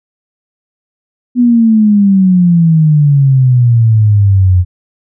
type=exponential sweep; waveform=sine; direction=down; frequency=248.5 to 88.4 Hz; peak=-4 dBFS; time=1.35-4.65 s; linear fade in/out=50 ms; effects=none